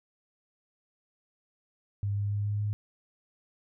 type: tone with pitch steps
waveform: sine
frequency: 101.1 / 101.86 / 102.63 / 103.4 / 104.18 Hz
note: G#2 / G#2 / G#2 / G#2 / G#2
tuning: -46 / -33 / -20 / -7 / +6 cents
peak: -27 dBFS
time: 2.03-2.73 s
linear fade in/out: 0 ms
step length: 140 ms
effects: none